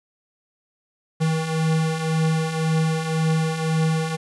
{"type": "beating tone pair", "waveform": "square", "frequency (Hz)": [158.4, 160.3], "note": ["D#3", "E3"], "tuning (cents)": [31, -48], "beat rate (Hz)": 1.9, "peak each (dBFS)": [-27, -21], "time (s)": [1.2, 4.17], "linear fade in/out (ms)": 20, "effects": ["resampled to 24000 Hz", "9-bit"]}